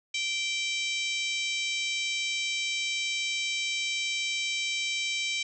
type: harmonic tone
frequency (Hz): 779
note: G5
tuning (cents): -11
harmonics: 3 / 4 / 5 / 6 / 7 / 8 / 9 / 10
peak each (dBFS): -31 / -34 / -36 / -43 / -40 / -41 / -44 / -44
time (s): 0.14-5.43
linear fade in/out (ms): 5
effects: none